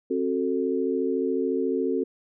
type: chord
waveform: sine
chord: F# diminished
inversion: second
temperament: just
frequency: 266.4 / 370 / 444 Hz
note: C4 / F#4 / A4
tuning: +31 / 0 / +16 cents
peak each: -27 dBFS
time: 0.1-2.04 s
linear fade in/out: 10 ms
effects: none